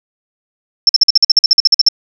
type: tone bursts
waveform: sine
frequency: 5360 Hz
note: E8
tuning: 28 cents sharp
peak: -3 dBFS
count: 15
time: 0.87-1.886 s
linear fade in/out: 2 ms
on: 22 ms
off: 49 ms
effects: none